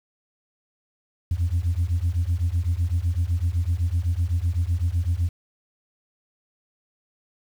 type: beating tone pair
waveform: sine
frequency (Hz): 82.41 / 90.31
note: E2 / F#2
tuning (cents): 0 / -41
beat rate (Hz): 7.9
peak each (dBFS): -22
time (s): 1.31-5.29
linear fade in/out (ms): 5
effects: tanh soft clip ceiling -16 dBFS + 8-bit